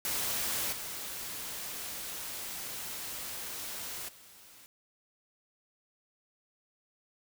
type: noise with level steps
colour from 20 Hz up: white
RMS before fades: -33 / -40 / -55 dBFS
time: 0.05-4.66 s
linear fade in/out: 0 ms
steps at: 0.72 / 4.08 s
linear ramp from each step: 10 ms
effects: none